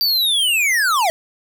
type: linear sweep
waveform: square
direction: down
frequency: 4686 to 622.3 Hz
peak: -15 dBFS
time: 0.01-1.1 s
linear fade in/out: 0 ms
effects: none